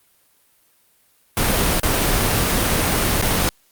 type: noise with dropouts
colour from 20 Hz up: pink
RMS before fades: -18 dBFS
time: 1.37-3.49 s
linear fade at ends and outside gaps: 1 ms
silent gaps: 1.798-1.832 / 3.214-3.224 s
effects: white hiss -59 dBFS RMS until 3.71 s + Opus 32 kbps